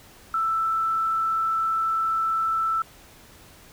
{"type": "tone with frequency modulation", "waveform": "sine", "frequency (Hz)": 1324, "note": "E6", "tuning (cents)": 7, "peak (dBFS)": -21, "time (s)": [0.34, 2.82], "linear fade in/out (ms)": 2, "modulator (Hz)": 34.9, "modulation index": 0.27, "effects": ["pink hiss -50 dBFS RMS until 3.72 s"]}